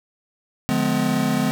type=chord; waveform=square; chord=D diminished seventh; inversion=none; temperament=just; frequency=146.83 / 176.2 / 211.4 / 253.7 Hz; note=D3 / F3 / Ab3 / Cb4; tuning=0 / +16 / +31 / +47 cents; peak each=-27 / -27 / -24 / -23 dBFS; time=0.69-1.51 s; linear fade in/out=0 ms; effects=none